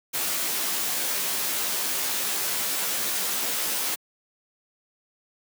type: noise with comb filter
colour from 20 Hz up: white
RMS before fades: -27 dBFS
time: 0.13-3.96 s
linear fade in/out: 20 ms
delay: 15 ms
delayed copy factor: +0.95
effects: high-pass 200 Hz 12 dB/octave